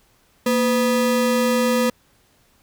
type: ring-modulated tone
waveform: square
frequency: 368.5 Hz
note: F#4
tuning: 7 cents flat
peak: -14 dBFS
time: 0.46-1.9 s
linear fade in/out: 5 ms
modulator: 136 Hz
effects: pink hiss -59 dBFS RMS until 2.62 s